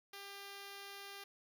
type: tone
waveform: 5% pulse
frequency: 398.3 Hz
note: G4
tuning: 28 cents sharp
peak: -37 dBFS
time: 0.13-1.24 s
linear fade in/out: 5 ms
effects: none